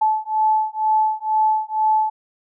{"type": "beating tone pair", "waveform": "sine", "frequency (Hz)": [866, 868.1], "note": ["A5", "A5"], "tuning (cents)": [-28, -24], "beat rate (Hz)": 2.1, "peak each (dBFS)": -19, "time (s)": [0.01, 2.1], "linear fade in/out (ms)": 10, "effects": []}